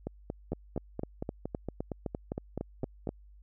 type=two click trains; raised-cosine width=2 ms; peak=-21 / -20 dBFS; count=14 / 11; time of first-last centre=0.07-3.072 / 0.52-3.091 s; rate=4.33 / 3.89 Hz; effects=added 50 Hz sine -52 dBFS peak until 3.42 s